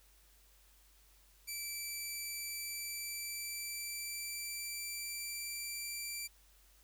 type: tone with pitch glide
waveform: 10% pulse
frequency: 2324 to 2347 Hz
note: D7 to D7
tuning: -19 to -2 cents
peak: -31 dBFS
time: 1.47-6.28 s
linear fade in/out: 20 ms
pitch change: +17 cents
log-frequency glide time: 2.45-5.92 s
effects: added 49 Hz sine -65 dBFS peak until 6.83 s + white hiss -67 dBFS RMS until 6.83 s